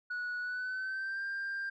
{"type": "tone with pitch glide", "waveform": "sine", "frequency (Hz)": [1467, 1590.6], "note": ["F#6", "G6"], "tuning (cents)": [-15, 25], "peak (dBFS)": -32, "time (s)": [0.1, 1.7], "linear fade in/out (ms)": 10, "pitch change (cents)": 140, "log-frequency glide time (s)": [0.4, 1.24], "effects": ["tanh soft clip ceiling -33 dBFS"]}